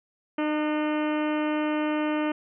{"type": "harmonic tone with a mistuned harmonic", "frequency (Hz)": 303.8, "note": "D#4", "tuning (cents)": -41, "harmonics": [1, 2, 3, 4, 5, 6, 7, 8, 9, 10], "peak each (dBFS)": [-25, -31, -35, -37, -39, -41, -42, -43, -44, -45], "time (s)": [0.38, 2.32], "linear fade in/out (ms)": 5, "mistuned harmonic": 5, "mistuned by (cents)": -35, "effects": []}